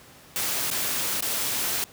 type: noise with dropouts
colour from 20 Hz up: white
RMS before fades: -27 dBFS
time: 0.36-1.84 s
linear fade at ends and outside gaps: 0 ms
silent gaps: 0.702-0.713 / 1.207-1.224 s
effects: pink hiss -50 dBFS RMS until 1.92 s + high-pass 80 Hz 12 dB/octave